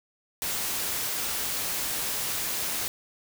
white noise, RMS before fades -30 dBFS, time 0.42-2.88 s, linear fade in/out 0 ms, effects none

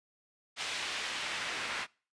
pink noise with band-pass filter sweep, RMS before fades -37 dBFS, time 0.56-1.87 s, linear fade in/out 50 ms, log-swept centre 3100 to 2000 Hz, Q 1, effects noise-tail reverb RT60 0.4 s tail -25 dB re dry + resampled to 22050 Hz

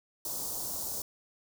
white band-stop noise, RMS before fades -36 dBFS, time 0.25-1.02 s, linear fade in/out 2 ms, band 1000 to 4900 Hz, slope 24 dB/octave, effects none

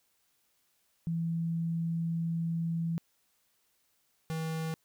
sine / square tone pair in turn, 166.1 / 160.72 Hz, E3 / E3, +13 / -44 cents, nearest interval minor second, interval 57 cents, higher first, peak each -29 / -33 dBFS, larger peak first, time 1.07-2.98 / 4.3-4.74 s, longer first, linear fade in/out 0 ms, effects white hiss -73 dBFS RMS until 4.84 s

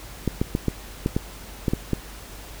clicks, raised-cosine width 3 ms, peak -8 dBFS, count 9, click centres 0.277 / 0.415 / 0.551 / 0.683 / 1.061 / 1.165 / 1.682 / 1.735 / 1.933 s, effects added 49 Hz sine -41 dBFS peak until 2.6 s + pink hiss -42 dBFS RMS until 2.6 s

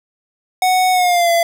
square tone with pitch glide, 740 to 678.6 Hz, F#5 to F5, 0 to -50 cents, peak -12 dBFS, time 0.62-1.43 s, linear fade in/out 2 ms, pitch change -150 cents, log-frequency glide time 0.92-1.31 s, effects none

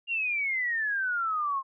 sine exponential sweep, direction down, 2817 to 1056 Hz, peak -26 dBFS, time 0.07-1.63 s, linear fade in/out 50 ms, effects none

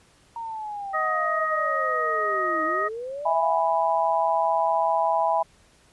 sine linear two-way sweep, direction down then up, 932.3 to 311.1 to 764 Hz, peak -30 dBFS, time 0.36-3.6 s, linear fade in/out 2 ms, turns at 2.64 s
harmonic tone, 627 Hz, D#5, 13 cents sharp, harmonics 1 / 2 / 3, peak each -29 / -24 / -29 dBFS, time 0.93-2.89 s, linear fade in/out 20 ms
sine chord, E major, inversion none, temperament just, 659.3 / 824.1 / 988.9 Hz, E5 / G#5 / B5, 0 / -14 / +2 cents, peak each -24 dBFS, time 3.25-5.43 s, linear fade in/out 10 ms
effects pink hiss -58 dBFS RMS until 5.92 s + resampled to 24000 Hz

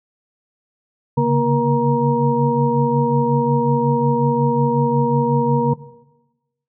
sine tone cluster, 138.1 / 143.6 / 235.9 / 475.3 / 942 Hz, C#3 / D3 / A#3 / A#4 / A#5, -6 / -39 / +21 / +34 / +18 cents, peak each -20 dBFS, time 1.17-5.74 s, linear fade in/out 10 ms, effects noise-tail reverb RT60 1.0 s tail -17 dB re dry

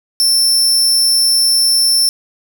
sawtooth tone, 5370 Hz, E8, 31 cents sharp, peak -7 dBFS, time 0.2-2.09 s, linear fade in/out 0 ms, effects none

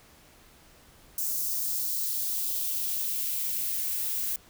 violet noise with high-pass filter sweep, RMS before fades -30 dBFS, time 1.18-4.36 s, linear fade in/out 2 ms, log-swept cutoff 6000 to 1500 Hz, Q 1.5, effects pink hiss -56 dBFS RMS until 4.49 s

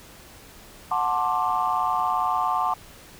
sine chord, D dominant seventh, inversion first, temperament just, 734.2 / 881 / 1057.2 / 1174.7 Hz, F#5 / A5 / C6 / D6, -14 / +2 / +18 / 0 cents, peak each -26 dBFS, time 0.91-2.74 s, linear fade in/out 5 ms, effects tanh soft clip ceiling -12 dBFS + pink hiss -47 dBFS RMS until 3.19 s

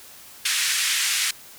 pink band-pass noise, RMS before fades -23 dBFS, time 0.45-1.31 s, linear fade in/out 5 ms, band 1800 to 11000 Hz, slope 24 dB/octave, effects white hiss -45 dBFS RMS until 1.58 s

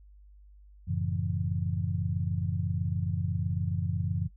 sine chord, F# minor seventh, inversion none, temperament just, 92.5 / 111 / 138.75 / 166.5 Hz, F#2 / A2 / C#3 / E3, 0 / +16 / +2 / +18 cents, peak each -31 / -35 / -34 / -34 dBFS, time 0.87-4.28 s, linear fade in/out 20 ms, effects noise-tail reverb RT60 0.1 s tail -17 dB re dry + added 50 Hz sine -51 dBFS peak until 4.36 s

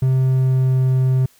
triangle tone with pitch glide, 130.81 to 129.98 Hz, C3 to C3, 0 to -11 cents, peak -11 dBFS, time 0.02-1.26 s, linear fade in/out 5 ms, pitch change -11 cents, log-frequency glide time 0.18-0.8 s, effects white hiss -54 dBFS RMS until 1.39 s

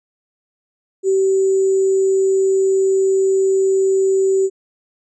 sine tone with sample-and-hold, 384.5 Hz, G4, 33 cents flat, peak -12 dBFS, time 1.03-4.5 s, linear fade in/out 50 ms, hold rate 7350 Hz, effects resampled to 24000 Hz

